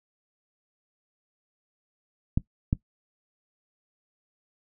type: clicks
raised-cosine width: 5 ms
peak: -10 dBFS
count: 2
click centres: 2.375 / 2.729 s
effects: noise-tail reverb RT60 0.1 s tail -18 dB re dry